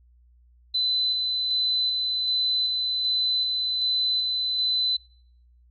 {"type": "tone with tremolo", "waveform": "sine", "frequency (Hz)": 4021, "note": "B7", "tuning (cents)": 30, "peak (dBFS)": -21, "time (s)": [0.74, 4.97], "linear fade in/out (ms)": 10, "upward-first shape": "square", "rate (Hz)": 1.3, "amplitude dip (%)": 25, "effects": ["noise-tail reverb RT60 0.7 s tail -26 dB re dry", "added 60 Hz sine -54 dBFS peak until 5.7 s"]}